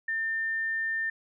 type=tone; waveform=sine; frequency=1800 Hz; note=A6; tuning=39 cents sharp; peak=-27 dBFS; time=0.08-1.1 s; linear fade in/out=5 ms; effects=none